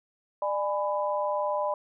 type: chord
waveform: sine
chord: G# diminished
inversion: second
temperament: just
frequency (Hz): 598 / 830.6 / 996.7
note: D5 / G#5 / B5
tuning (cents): +31 / 0 / +16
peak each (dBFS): -28 / -33 / -30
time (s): 0.42-1.74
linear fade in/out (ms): 2
effects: none